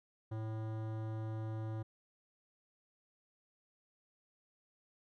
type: tone with hard clipping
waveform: sine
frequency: 110 Hz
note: A2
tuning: in tune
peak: -40 dBFS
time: 0.31-1.83 s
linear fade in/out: 10 ms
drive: 17 dB
effects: none